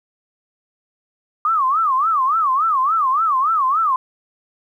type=tone with vibrato; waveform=sine; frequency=1174.7 Hz; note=D6; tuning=in tune; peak=-14 dBFS; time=1.45-3.96 s; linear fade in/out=2 ms; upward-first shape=sine; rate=3.5 Hz; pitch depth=230 cents each way; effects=9-bit